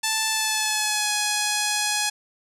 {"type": "tone with pitch glide", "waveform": "5% pulse", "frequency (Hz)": [880, 837.8], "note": ["A5", "G#5"], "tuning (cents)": [0, 15], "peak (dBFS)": -9, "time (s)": [0.03, 2.1], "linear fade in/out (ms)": 10, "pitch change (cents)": -85, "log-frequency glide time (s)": [0.3, 1.11], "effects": ["low-pass 11000 Hz 12 dB/octave"]}